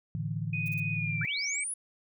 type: chord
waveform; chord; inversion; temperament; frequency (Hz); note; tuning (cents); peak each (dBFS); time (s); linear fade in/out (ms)
sine; A suspended fourth; none; equal; 110 / 146.83 / 164.81; A2 / D3 / E3; 0 / 0 / 0; -35; 0.15-1.25; 0
type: tone with pitch glide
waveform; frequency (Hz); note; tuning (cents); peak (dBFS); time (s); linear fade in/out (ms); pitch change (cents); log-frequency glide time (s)
sine; 2489 to 2269; D#7 to C#7; 0 to +40; -32; 0.53-1.64; 5; -160; 0.92-1.35
type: noise bursts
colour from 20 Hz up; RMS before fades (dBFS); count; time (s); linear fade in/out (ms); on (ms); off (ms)
violet; -47; 3; 0.66-0.798; 0; 22; 36
type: linear sweep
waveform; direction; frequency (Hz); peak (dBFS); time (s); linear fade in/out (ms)
sine; up; 1318.5 to 10510; -32; 1.21-1.74; 5
effects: none